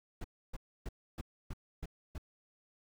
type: noise bursts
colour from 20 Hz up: brown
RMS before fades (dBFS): -40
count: 7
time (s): 0.21-2.181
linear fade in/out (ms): 5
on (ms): 33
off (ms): 290
effects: none